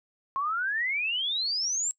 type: exponential sweep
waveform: sine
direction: up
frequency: 1064 to 7680 Hz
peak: -26 dBFS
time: 0.36-1.91 s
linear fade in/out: 0 ms
effects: noise-tail reverb RT60 0.1 s tail -22 dB re dry

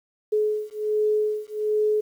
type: beating tone pair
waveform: sine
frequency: 425 / 426.3 Hz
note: G#4 / G#4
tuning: +40 / +45 cents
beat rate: 1.3 Hz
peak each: -24 dBFS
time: 0.32-2.01 s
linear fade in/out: 10 ms
effects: 9-bit

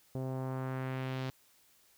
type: tone with low-pass filter sweep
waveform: sawtooth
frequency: 130.81 Hz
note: C3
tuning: in tune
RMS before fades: -37 dBFS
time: 0.15-1.3 s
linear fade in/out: 0 ms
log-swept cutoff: 560 to 4400 Hz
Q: 1.3
effects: white hiss -66 dBFS RMS until 1.97 s

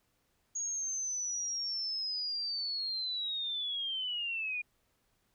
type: linear sweep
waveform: sine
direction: down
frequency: 6660 to 2417 Hz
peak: -33 dBFS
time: 0.55-4.62 s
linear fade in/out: 10 ms
effects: pink hiss -75 dBFS RMS until 5.34 s

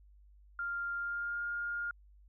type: tone with pitch glide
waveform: sine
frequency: 1396.9 to 1414.8 Hz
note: F6 to F6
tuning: 0 to +22 cents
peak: -34 dBFS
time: 0.59-1.91 s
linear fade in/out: 2 ms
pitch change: +22 cents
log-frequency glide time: 0.95-1.43 s
effects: added 50 Hz sine -57 dBFS peak until 2.28 s

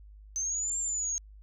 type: linear two-way sweep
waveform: sine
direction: up then down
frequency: 6150 to 7410 to 6480 Hz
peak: -29 dBFS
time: 0.36-1.18 s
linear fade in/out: 0 ms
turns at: 0.78 s
effects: added 51 Hz sine -48 dBFS peak until 1.42 s

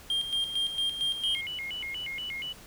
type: tone with tremolo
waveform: triangle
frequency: 3202 Hz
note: G7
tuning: 36 cents sharp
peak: -24 dBFS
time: 0.1-1.41 s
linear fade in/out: 2 ms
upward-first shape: square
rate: 4.4 Hz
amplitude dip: 60%
type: tone with vibrato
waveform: sine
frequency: 2521 Hz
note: D#7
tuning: 22 cents sharp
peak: -33 dBFS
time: 1.23-2.53 s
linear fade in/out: 10 ms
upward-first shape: square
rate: 4.2 Hz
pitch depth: 280 cents each way
effects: pink hiss -50 dBFS RMS until 2.66 s

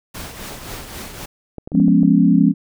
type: noise with tremolo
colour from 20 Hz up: pink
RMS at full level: -30 dBFS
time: 0.14-1.26 s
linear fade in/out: 10 ms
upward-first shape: triangle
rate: 3.8 Hz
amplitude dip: 55%
type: clicks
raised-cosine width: 2 ms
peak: -17 dBFS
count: 7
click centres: 1.583 / 1.675 / 1.719 / 1.751 / 1.8 / 1.882 / 2.032 s
type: chord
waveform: sine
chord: C# dominant seventh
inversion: first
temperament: equal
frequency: 174.61 / 207.7 / 246.9 / 277.2 Hz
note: E#3 / G#3 / B3 / C#4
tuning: 0 / 0 / 0 / 0 cents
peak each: -15 / -15 / -17 / -15 dBFS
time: 1.72-2.54 s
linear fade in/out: 50 ms
effects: none

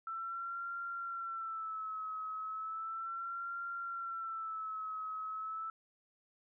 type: tone with vibrato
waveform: sine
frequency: 1330 Hz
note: E6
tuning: 15 cents sharp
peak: -38 dBFS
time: 0.07-5.7 s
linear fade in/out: 2 ms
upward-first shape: sine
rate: 0.35 Hz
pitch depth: 66 cents each way
effects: none

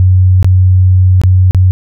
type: tone with dropouts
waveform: sine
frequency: 92.5 Hz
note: F#2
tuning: in tune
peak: -3 dBFS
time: 0-1.71 s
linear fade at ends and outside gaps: 0 ms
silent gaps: 0.428-0.445 / 1.215-1.236 / 1.51-1.547 s
effects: none

